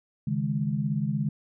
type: chord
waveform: sine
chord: C# suspended second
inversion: none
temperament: equal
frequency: 138.59 / 155.56 / 207.7 Hz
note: C#3 / D#3 / G#3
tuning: 0 / 0 / 0 cents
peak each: -29 dBFS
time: 0.27-1.29 s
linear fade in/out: 5 ms
effects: none